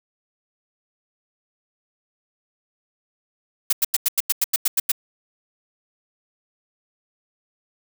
blue noise bursts, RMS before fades -18 dBFS, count 11, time 3.7-4.918 s, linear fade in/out 5 ms, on 28 ms, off 91 ms, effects none

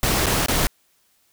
pink noise with dropouts, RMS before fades -20 dBFS, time 0.03-0.67 s, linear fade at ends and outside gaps 1 ms, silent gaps 0.26-0.266 / 0.461-0.483 s, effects white hiss -63 dBFS RMS until 1.32 s

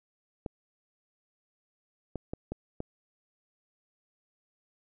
clicks, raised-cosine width 2 ms, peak -21 dBFS, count 5, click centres 0.462 / 2.157 / 2.335 / 2.52 / 2.804 s, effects none

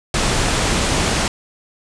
pink low-pass noise, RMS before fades -18 dBFS, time 0.14-1.28 s, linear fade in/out 2 ms, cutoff 9400 Hz, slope 48 dB/octave, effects none

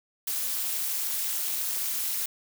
blue noise with amplitude modulation, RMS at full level -26 dBFS, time 0.27-2.26 s, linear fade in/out 5 ms, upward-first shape sine, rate 287 Hz, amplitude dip 85%, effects none

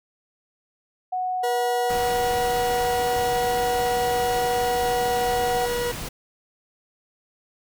sine tone with pitch glide, 737 to 742.6 Hz, F#5 to F#5, -7 to +6 cents, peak -23 dBFS, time 1.12-5.66 s, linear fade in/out 10 ms, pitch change +13 cents, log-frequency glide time 1.45-2.24 s
40% pulse tone, 482.4 Hz, B4, 41 cents flat, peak -23 dBFS, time 1.43-5.92 s, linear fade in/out 10 ms
pink noise, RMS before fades -33 dBFS, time 1.89-6.09 s, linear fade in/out 10 ms
effects none

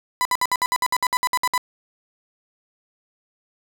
35% pulse tone bursts, 998 Hz, B5, 18 cents sharp, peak -16 dBFS, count 14, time 0.21-1.578 s, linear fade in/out 0 ms, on 42 ms, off 60 ms, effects none

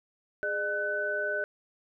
sine tone cluster, 415.4 / 604 / 1504 Hz, G#4 / D5 / F#6, 0 / +48 / +28 cents, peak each -36 / -33 / -30 dBFS, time 0.43-1.44 s, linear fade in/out 0 ms, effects none

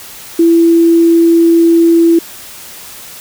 sine tone, 334.4 Hz, E4, 25 cents sharp, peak -4 dBFS, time 0.39-2.19 s, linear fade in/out 5 ms, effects white hiss -31 dBFS RMS until 3.2 s

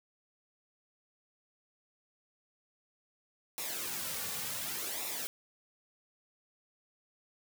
white noise with flanger, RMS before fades -38 dBFS, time 3.58-5.27 s, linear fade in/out 0 ms, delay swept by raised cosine 0.64 to 3.14 ms, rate 0.68 Hz, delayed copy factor -0.65, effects none

